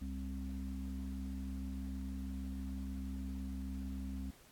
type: harmonic tone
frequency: 66.4 Hz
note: C2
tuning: 26 cents sharp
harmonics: 1 / 3 / 4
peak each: -41 / -45 / -46 dBFS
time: 0.01-4.31 s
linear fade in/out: 10 ms
effects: pink hiss -62 dBFS RMS until 4.51 s + AAC 64 kbps